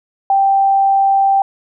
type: tone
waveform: sine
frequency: 784 Hz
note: G5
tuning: in tune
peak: -9 dBFS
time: 0.3-1.42 s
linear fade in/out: 2 ms
effects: none